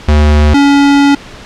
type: tone pair in turn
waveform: square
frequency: 74.8 / 282.4 Hz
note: D2 / C#4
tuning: +32 / +32 cents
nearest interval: octave + major seventh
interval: 2300 cents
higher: second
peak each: -5 dBFS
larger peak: neither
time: 0.08-0.54 / 0.54-1.15 s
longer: second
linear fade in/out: 5 ms
effects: pink hiss -31 dBFS RMS until 1.45 s + low-pass 5000 Hz 12 dB/octave